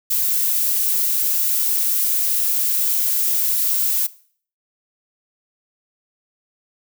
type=noise; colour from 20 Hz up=violet; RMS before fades=-19 dBFS; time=0.1-4.07 s; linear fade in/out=10 ms; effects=noise-tail reverb RT60 0.5 s tail -19 dB re dry